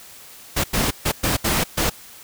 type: noise bursts at uneven times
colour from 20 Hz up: pink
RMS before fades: -20 dBFS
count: 6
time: 0.56-0.64 / 0.73-0.91 / 1.05-1.12 / 1.23-1.37 / 1.44-1.64 / 1.77-1.9 s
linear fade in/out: 10 ms
effects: white hiss -43 dBFS RMS until 2.23 s